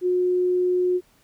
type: tone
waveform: sine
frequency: 361.7 Hz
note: F#4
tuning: 39 cents flat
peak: -18 dBFS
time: 0.01-1.01 s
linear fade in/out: 50 ms
effects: pink hiss -60 dBFS RMS until 1.23 s

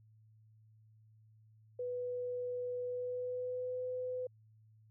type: tone with pitch glide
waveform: sine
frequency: 493.9 to 504.3 Hz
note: B4 to B4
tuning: 0 to +36 cents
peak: -36 dBFS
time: 1.79-4.27 s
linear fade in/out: 5 ms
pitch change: +36 cents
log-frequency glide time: 2.83-3.85 s
effects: added 109 Hz sine -61 dBFS peak until 4.9 s

